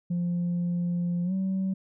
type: tone with pitch glide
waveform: sine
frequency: 174.61 to 190.41 Hz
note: F3 to F#3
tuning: 0 to +50 cents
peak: -23 dBFS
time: 0.1-1.74 s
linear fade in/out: 10 ms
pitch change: +150 cents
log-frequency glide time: 1.24-1.33 s
effects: tanh soft clip ceiling -23 dBFS